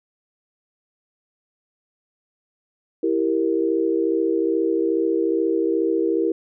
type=chord; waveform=sine; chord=E diminished; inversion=none; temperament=equal; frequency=329.6 / 392 / 466.2 Hz; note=E4 / G4 / Bb4; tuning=0 / 0 / 0 cents; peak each=-21 / -23 / -23 dBFS; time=3.03-6.32 s; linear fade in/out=5 ms; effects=none